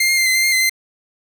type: tone with pitch steps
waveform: sawtooth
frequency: 2107 / 2127 / 2093 / 2052 / 2087 / 2117 / 2055 / 2076 Hz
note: C7 / C7 / C7 / C7 / C7 / C7 / C7 / C7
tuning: +12 / +28 / 0 / -34 / -5 / +20 / -32 / -14 cents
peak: -10 dBFS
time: 0-0.696 s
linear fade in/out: 5 ms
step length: 87 ms
effects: none